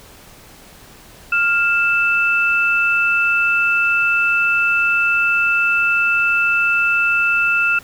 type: tone pair together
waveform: sine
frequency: 1400 / 2643 Hz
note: F6 / E7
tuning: +4 / +4 cents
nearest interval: major seventh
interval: 1100 cents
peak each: -16 dBFS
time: 1.32-7.79 s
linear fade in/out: 5 ms
effects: pink hiss -43 dBFS RMS until 7.83 s